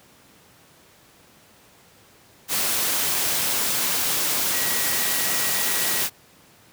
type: tone in noise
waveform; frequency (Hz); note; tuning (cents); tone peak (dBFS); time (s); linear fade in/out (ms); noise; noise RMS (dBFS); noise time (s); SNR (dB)
sine; 1917; A#6; +48; -33; 4.51-6.04; 50; white; -23; 2.48-6.1; -13
effects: pink hiss -53 dBFS RMS until 6.72 s + high-pass 100 Hz 12 dB/octave